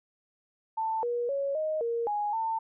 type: tone with pitch steps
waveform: sine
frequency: 888 / 479.6 / 556 / 623 / 466.6 / 830 / 897 Hz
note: A5 / A#4 / C#5 / D#5 / A#4 / G#5 / A5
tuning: +16 / +49 / +5 / +2 / +2 / -1 / +33 cents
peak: -27 dBFS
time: 0.77-2.59 s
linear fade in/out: 10 ms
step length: 260 ms
effects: none